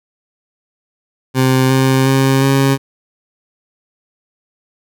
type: tone with pitch steps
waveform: 20% pulse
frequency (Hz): 130.5 / 132.4 / 134.32 / 136.28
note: C3 / C3 / C3 / C#3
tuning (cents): -4 / +21 / +46 / -29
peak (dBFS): -5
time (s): 1.34-2.78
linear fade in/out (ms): 50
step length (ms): 360
effects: none